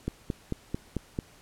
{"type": "click train", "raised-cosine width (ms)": 3, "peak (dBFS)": -16, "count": 6, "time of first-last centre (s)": [0.08, 1.189], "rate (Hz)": 4.51, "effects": ["pink hiss -56 dBFS RMS until 1.41 s", "low-pass 12000 Hz 12 dB/octave"]}